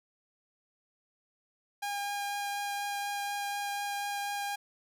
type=tone with vibrato; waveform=sawtooth; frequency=810 Hz; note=G#5; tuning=43 cents flat; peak=-29 dBFS; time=1.82-4.56 s; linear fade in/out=10 ms; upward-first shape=triangle; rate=4.1 Hz; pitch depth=9 cents each way; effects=none